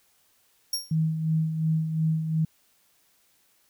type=tone with exponential decay; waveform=sawtooth; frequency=5570 Hz; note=F8; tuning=5 cents flat; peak=-20 dBFS; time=0.73-0.95 s; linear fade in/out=5 ms; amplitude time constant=47 ms
type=tone with tremolo; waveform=sine; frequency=159.1 Hz; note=D#3; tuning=39 cents sharp; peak=-20 dBFS; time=0.91-2.45 s; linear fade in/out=5 ms; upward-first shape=sine; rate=2.8 Hz; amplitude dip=55%
effects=white hiss -65 dBFS RMS until 3.69 s